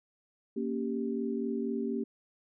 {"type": "chord", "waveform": "sine", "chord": "G diminished", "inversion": "first", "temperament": "equal", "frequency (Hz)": [233.1, 277.2, 392], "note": ["Bb3", "Db4", "G4"], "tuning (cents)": [0, 0, 0], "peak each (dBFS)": [-33, -36, -35], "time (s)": [0.56, 2.04], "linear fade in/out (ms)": 10, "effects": []}